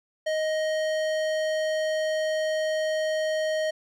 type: tone with tanh clipping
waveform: sine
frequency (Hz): 625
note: D#5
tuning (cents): +8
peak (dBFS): -26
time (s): 0.26-3.71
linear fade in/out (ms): 10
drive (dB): 18
effects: none